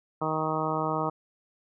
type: harmonic tone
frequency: 156.9 Hz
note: D#3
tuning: 15 cents sharp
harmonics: 1 / 2 / 3 / 4 / 5 / 6 / 7 / 8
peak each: -34 / -34 / -34 / -34 / -34 / -34 / -34 / -34 dBFS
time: 0.21-1.1 s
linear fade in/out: 10 ms
effects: none